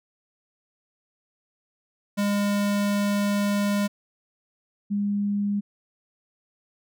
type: tone pair in turn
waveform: square / sine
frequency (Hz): 203.4 / 203.4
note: G#3 / G#3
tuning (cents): -36 / -36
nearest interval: unison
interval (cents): 0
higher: neither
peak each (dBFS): -22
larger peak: neither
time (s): 2.17-3.88 / 4.9-5.61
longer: first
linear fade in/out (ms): 20
effects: none